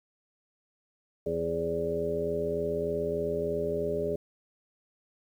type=harmonic tone with a mistuned harmonic; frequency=83.3 Hz; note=E2; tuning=19 cents sharp; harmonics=1 / 2 / 3 / 4 / 5 / 6 / 7; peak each=-42 / -38 / -40 / -42 / -30 / -42 / -33 dBFS; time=1.26-4.16 s; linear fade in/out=5 ms; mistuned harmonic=6; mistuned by=+55 cents; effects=10-bit